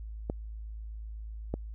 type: clicks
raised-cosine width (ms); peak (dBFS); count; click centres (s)
2; -18; 2; 0.299 / 1.54
effects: added 54 Hz sine -38 dBFS peak until 1.74 s